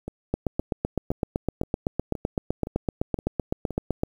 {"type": "two click trains", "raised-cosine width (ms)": 2, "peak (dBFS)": [-19, -10], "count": [8, 30], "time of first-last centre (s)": [[0.08, 3.707], [0.34, 4.034]], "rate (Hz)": [1.93, 7.85], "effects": ["8-bit"]}